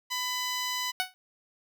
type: tone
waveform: 10% pulse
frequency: 1000 Hz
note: B5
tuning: 21 cents sharp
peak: -21 dBFS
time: 0.1-0.92 s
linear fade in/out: 20 ms
type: tone with exponential decay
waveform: 10% pulse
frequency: 743 Hz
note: F#5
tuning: 7 cents sharp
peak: -15 dBFS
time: 1-1.14 s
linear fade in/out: 0 ms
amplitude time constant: 29 ms
effects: none